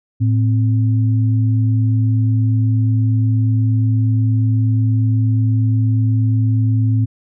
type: tone pair together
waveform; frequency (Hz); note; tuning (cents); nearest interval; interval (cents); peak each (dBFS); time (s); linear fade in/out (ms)
sine; 110 / 261.6; A2 / C4; 0 / 0; octave + minor third; 1500; -12 / -22; 0.2-7.06; 20
effects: none